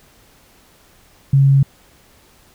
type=tone; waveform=sine; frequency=137.4 Hz; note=C#3; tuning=15 cents flat; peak=-8 dBFS; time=1.33-1.63 s; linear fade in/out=5 ms; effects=pink hiss -51 dBFS RMS until 2.54 s